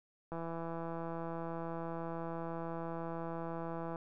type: click train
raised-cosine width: 1 ms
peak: -28 dBFS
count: 605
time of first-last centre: 0.32-3.959 s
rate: 166 Hz
effects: none